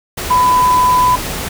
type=tone in noise; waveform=sine; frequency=1000 Hz; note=B5; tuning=21 cents sharp; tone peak=-8 dBFS; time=0.3-1.16 s; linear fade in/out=10 ms; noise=pink; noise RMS=-22 dBFS; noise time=0.17-1.49 s; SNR=+11 dB; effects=none